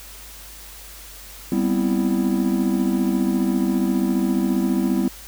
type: chord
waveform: triangle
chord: C major seventh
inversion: second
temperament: equal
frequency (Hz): 196 / 246.9 / 261.6 / 329.6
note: G3 / B3 / C4 / E4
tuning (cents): 0 / 0 / 0 / 0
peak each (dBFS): -20 / -21 / -23 / -22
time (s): 1.52-5.08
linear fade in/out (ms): 2
effects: added 50 Hz sine -43 dBFS peak until 5.27 s + white hiss -41 dBFS RMS until 5.27 s